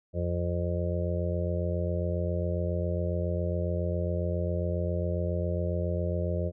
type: harmonic tone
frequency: 87.31 Hz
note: F2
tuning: in tune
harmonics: 1 / 2 / 4 / 5 / 6 / 7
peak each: -29 / -34 / -38 / -39 / -36 / -36 dBFS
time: 0.13-6.52 s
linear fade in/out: 50 ms
effects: none